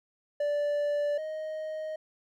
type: tone pair in turn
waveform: triangle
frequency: 584 / 624.2 Hz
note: D5 / D#5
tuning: -10 / +5 cents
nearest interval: minor second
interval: 115 cents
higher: second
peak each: -24 / -31 dBFS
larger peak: first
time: 0.4-1.18 / 1.18-1.96 s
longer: neither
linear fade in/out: 5 ms
effects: none

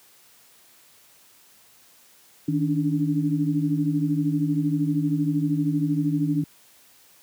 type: tone cluster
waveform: sine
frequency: 156.3 / 285.5 / 298.3 Hz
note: D#3 / D4 / D4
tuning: +8 / -49 / +27 cents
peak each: -24 / -24 / -27 dBFS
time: 2.48-6.44 s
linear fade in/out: 5 ms
effects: white hiss -55 dBFS RMS until 7.22 s + high-pass 80 Hz 12 dB/octave

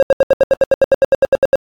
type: tone bursts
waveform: triangle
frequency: 541 Hz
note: C#5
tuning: 42 cents flat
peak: -4 dBFS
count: 16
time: 0-1.556 s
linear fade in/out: 0 ms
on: 26 ms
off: 76 ms
effects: AAC 64 kbps

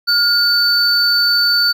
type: tone pair together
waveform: triangle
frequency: 1420 / 4526 Hz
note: F6 / C#8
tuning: +28 / +35 cents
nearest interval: octave + minor sixth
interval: 2007 cents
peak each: -15 / -11 dBFS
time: 0.07-1.73 s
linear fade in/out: 20 ms
effects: none

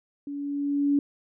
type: tone with level ramp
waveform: sine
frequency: 284.8 Hz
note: C#4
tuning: 47 cents sharp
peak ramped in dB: -32 to -18 dBFS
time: 0.27-0.99 s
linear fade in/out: 2 ms
effects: none

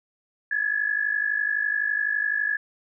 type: tone pair together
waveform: sine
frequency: 1671 / 1722.9 Hz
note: G#6 / A6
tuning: +10 / -37 cents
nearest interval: minor second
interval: 53 cents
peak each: -25 dBFS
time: 0.51-2.57 s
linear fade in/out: 5 ms
effects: none

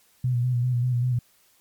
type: tone with vibrato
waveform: sine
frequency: 123.47 Hz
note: B2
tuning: in tune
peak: -20 dBFS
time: 0.24-1.19 s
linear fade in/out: 5 ms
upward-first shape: square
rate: 5.1 Hz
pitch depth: 37 cents each way
effects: white hiss -61 dBFS RMS until 1.6 s + MP3 96 kbps

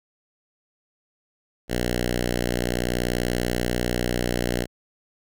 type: tone with notch filter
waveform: 5% pulse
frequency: 60.5 Hz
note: B1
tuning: 35 cents flat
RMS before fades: -25 dBFS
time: 1.68-4.67 s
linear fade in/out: 50 ms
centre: 930 Hz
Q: 1.5
effects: none

